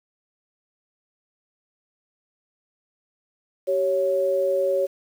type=tone pair together; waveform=sine; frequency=385.7 / 554.4 Hz; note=G4 / C#5; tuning=-28 / 0 cents; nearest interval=tritone; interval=628 cents; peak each=-25 / -20 dBFS; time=3.67-4.87 s; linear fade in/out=20 ms; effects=8-bit